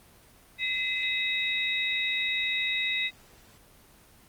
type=tone cluster; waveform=sine; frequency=2039 / 2574 / 3794 Hz; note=C7 / E7 / A#7; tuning=-45 / -42 / +30 cents; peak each=-30 / -31 / -30 dBFS; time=0.58-3.11 s; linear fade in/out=50 ms; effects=pink hiss -56 dBFS RMS until 4.28 s + Opus 24 kbps